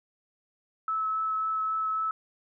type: tone with vibrato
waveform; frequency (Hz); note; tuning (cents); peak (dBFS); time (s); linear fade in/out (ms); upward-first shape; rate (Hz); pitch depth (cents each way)
sine; 1300; E6; -24; -26; 0.88-2.11; 2; triangle; 3.7; 11
effects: none